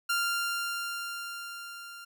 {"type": "tone with level ramp", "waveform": "sawtooth", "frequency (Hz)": 1392, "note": "F6", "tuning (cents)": -6, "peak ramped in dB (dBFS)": [-22, -40], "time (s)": [0.09, 2.05], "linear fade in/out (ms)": 10, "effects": []}